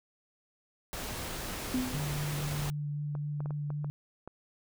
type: noise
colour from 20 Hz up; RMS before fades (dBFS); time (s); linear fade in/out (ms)
pink; -38; 0.93-2.7; 0
type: tone with exponential decay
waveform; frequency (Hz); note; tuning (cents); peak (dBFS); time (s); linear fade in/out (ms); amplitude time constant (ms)
sine; 253.9; B3; +48; -25; 1.74-2.25; 2; 110
type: tone with vibrato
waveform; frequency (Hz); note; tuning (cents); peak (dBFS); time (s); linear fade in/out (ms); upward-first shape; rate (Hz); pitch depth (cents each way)
sine; 146.83; D3; 0; -32; 1.94-3.9; 0; sine; 3.9; 11
type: clicks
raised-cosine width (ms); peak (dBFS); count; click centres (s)
1; -29; 7; 3.152 / 3.405 / 3.459 / 3.507 / 3.704 / 3.845 / 4.276
effects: none